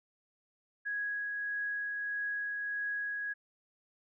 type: tone with tremolo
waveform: sine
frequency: 1661.2 Hz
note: G#6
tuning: in tune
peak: -32 dBFS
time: 0.85-3.34 s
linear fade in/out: 20 ms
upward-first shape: triangle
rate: 1.6 Hz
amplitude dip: 25%
effects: none